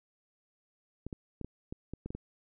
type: clicks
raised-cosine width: 3 ms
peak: -26 dBFS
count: 9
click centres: 1.066 / 1.128 / 1.413 / 1.446 / 1.725 / 1.936 / 2.06 / 2.105 / 2.15 s
effects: none